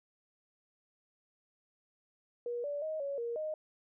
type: tone with pitch steps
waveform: sine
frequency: 479.2 / 578 / 627 / 560 / 469.9 / 619 Hz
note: A#4 / D5 / D#5 / C#5 / A#4 / D#5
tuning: +48 / -28 / +13 / +18 / +14 / -9 cents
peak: -34 dBFS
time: 2.46-3.54 s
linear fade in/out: 2 ms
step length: 180 ms
effects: none